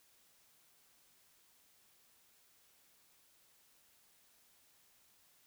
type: silence
effects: white hiss -69 dBFS RMS until 5.46 s